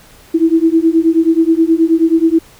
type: beating tone pair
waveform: sine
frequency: 322.4 / 331.8 Hz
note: E4 / E4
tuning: -38 / +11 cents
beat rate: 9.4 Hz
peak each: -11 dBFS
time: 0.34-2.39 s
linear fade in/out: 10 ms
effects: pink hiss -43 dBFS RMS until 2.59 s